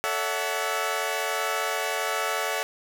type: chord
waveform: 15% pulse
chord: F# minor seventh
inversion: first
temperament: equal with one note detuned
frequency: 440 / 568.3 / 659.3 / 740 Hz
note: A4 / C#5 / E5 / F#5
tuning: 0 / +43 / 0 / 0 cents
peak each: -25 dBFS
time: 0.04-2.63 s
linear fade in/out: 0 ms
effects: none